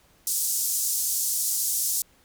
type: band-pass noise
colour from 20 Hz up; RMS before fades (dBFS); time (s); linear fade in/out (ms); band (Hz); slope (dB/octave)
pink; -26; 0.27-2.02; 2; 6200 to 16000; 24
effects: pink hiss -60 dBFS RMS until 2.24 s